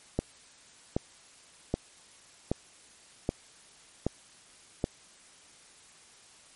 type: click train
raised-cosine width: 2 ms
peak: -13 dBFS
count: 7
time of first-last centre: 0.19-4.841 s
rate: 1.29 Hz
effects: white hiss -56 dBFS RMS until 6.55 s + MP3 48 kbps